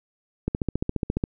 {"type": "click train", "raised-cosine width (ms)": 3, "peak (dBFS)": -11, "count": 12, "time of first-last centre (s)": [0.48, 1.239], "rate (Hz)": 14.5, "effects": []}